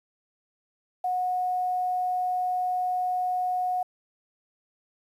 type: tone with quantisation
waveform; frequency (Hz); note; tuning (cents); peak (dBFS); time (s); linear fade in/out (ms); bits
sine; 730; F#5; -24; -24; 1.04-3.83; 5; 9
effects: resampled to 32000 Hz